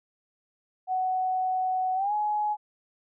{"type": "tone with pitch glide", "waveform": "sine", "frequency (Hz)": [745, 841.1], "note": ["F#5", "G#5"], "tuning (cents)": [12, 22], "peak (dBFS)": -24, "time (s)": [0.87, 2.57], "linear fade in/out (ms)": 50, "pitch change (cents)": 210, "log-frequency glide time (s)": [1.95, 2.13], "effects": []}